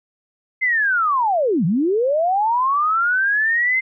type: linear two-way sweep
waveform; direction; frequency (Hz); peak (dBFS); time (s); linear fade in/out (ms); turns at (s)
sine; down then up; 2093 to 150 to 2093; -15; 0.61-3.81; 20; 1.65
effects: none